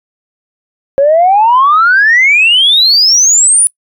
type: exponential sweep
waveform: sine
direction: up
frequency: 539 to 9956 Hz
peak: -3 dBFS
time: 0.98-3.67 s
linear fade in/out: 0 ms
effects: noise-tail reverb RT60 0.1 s tail -25 dB re dry + tanh soft clip ceiling 0 dBFS